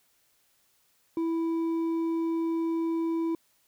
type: tone with hard clipping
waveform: sine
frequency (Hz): 329.6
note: E4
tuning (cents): 0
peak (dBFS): -27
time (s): 1.17-3.35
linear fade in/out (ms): 2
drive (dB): 4
effects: white hiss -68 dBFS RMS until 3.67 s